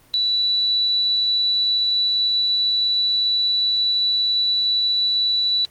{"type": "tone", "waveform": "sine", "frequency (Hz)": 3951, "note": "B7", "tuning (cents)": 0, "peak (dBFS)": -16, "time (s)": [0.14, 5.65], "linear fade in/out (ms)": 0, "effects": ["pink hiss -53 dBFS RMS until 5.7 s", "Opus 24 kbps"]}